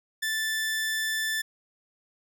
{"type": "tone", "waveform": "sawtooth", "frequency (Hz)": 1760, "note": "A6", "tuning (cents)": 0, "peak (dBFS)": -23, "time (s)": [0.22, 1.42], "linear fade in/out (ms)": 10, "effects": []}